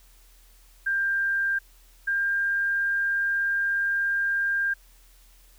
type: tone pair in turn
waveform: sine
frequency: 1590 / 1599.2 Hz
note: G6 / G6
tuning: +24 / +34 cents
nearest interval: unison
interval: 10 cents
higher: second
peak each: -22 dBFS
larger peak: neither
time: 0.86-1.59 / 2.07-4.74 s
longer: second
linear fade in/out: 10 ms
effects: added 41 Hz sine -53 dBFS peak until 5.58 s + white hiss -59 dBFS RMS until 5.58 s